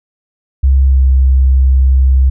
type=tone with pitch glide; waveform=sine; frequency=67 to 65.73 Hz; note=C2 to C2; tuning=+42 to +9 cents; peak=-5 dBFS; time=0.63-2.3 s; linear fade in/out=10 ms; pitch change=-33 cents; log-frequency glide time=0.85-1.03 s; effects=none